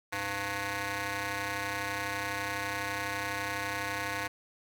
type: ring-modulated tone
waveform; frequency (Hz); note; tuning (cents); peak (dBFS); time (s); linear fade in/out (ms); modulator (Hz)
10% pulse; 196; G3; 0; -21; 0.12-4.28; 10; 1290
effects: none